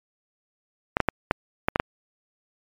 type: clicks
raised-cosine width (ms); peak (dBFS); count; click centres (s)
0.5; -4; 7; 0.969 / 1.003 / 1.087 / 1.311 / 1.685 / 1.759 / 1.799
effects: MP3 96 kbps